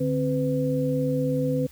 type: tone cluster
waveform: sine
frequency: 146.9 / 263.5 / 502 Hz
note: D3 / C4 / B4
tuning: +1 / +12 / +28 cents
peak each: -26 dBFS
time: 0-1.67 s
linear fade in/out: 10 ms
effects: added 69 Hz sine -50 dBFS peak until 1.71 s + white hiss -53 dBFS RMS until 1.71 s